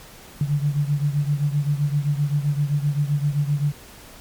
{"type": "beating tone pair", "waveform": "sine", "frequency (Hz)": [143.3, 151], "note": ["D3", "D3"], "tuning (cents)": [-42, 48], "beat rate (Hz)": 7.7, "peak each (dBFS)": [-20, -24], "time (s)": [0.41, 3.72], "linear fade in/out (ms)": 2, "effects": ["pink hiss -44 dBFS RMS until 4.2 s", "MP3 96 kbps"]}